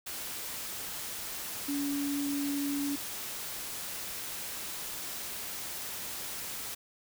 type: tone in noise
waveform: sine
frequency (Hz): 283.8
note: C#4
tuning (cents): +41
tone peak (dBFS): -30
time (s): 1.68-2.96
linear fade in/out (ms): 10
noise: white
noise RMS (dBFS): -39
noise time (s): 0.06-6.75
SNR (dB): +6
effects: none